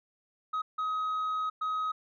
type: tone bursts at uneven times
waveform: sine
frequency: 1265 Hz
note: D#6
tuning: 28 cents sharp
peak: -26 dBFS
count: 3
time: 0.53-0.62 / 0.78-1.5 / 1.61-1.92 s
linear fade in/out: 10 ms
effects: tanh soft clip ceiling -28 dBFS